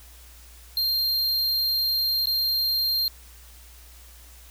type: tone with dropouts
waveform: square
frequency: 4190 Hz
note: C8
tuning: 2 cents sharp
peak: -22 dBFS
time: 0.77-3.08 s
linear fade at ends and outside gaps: 1 ms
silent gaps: 2.257-2.27 s
effects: added 60 Hz sine -47 dBFS peak until 4.5 s + white hiss -51 dBFS RMS until 4.5 s